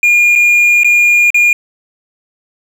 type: tone with dropouts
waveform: triangle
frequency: 2422 Hz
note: D#7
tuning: 47 cents flat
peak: -4 dBFS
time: 0.03-1.53 s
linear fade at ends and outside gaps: 2 ms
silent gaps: 0.354-0.358 / 0.834-0.845 / 1.304-1.344 s
effects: 7-bit